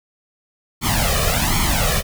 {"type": "noise with flanger", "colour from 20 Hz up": "pink", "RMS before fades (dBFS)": -18, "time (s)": [0.81, 2.03], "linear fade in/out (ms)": 50, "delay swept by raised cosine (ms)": [0.91, 1.69], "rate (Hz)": 1.3, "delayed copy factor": 0.9, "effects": []}